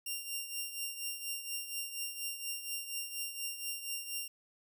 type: tone with tremolo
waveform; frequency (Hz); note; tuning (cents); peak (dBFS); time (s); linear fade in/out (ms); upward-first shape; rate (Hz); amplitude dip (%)
10% pulse; 2782; F7; -7; -26; 0.06-4.28; 5; triangle; 4.2; 70
effects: none